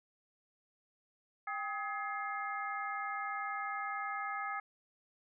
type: harmonic tone with a mistuned harmonic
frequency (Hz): 421.6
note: G#4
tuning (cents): +26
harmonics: 2 / 3 / 4 / 5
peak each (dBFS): -41 / -39 / -44 / -44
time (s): 1.47-4.6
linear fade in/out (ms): 5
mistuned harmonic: 2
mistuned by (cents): -100
effects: none